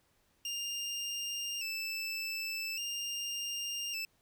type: tone with vibrato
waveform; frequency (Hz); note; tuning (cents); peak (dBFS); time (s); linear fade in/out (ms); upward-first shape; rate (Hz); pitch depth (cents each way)
25% pulse; 2720; F7; -46; -32; 0.45-4.05; 2; square; 0.43; 53
effects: pink hiss -72 dBFS RMS until 4.21 s